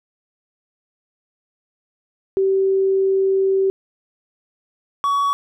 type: tone pair in turn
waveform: sine / triangle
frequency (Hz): 385.7 / 1126.8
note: G4 / C#6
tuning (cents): -28 / +28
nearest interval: octave + perfect fifth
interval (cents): 1856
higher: second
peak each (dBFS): -14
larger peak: neither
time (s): 2.37-3.7 / 5.04-5.33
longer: first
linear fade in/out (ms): 0
effects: none